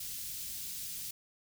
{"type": "band-stop noise", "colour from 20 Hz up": "white", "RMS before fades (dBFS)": -41, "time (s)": [0, 1.11], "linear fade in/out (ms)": 5, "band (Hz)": [170, 3600], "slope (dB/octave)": 12, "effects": []}